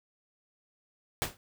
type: noise with exponential decay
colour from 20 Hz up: pink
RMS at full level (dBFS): -26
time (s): 1.22-1.37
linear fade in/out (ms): 0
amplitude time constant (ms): 32
effects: none